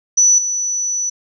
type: tone with level steps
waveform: sine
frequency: 5950 Hz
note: F#8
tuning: 9 cents sharp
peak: -8 / -17 dBFS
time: 0.17-1.1 s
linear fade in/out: 10 ms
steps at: 0.38 s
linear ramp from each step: 5 ms
effects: none